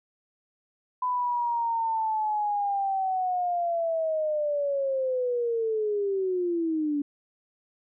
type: linear sweep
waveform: sine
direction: down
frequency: 1005 to 284.4 Hz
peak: -24 dBFS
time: 1.02-7.02 s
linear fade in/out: 5 ms
effects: none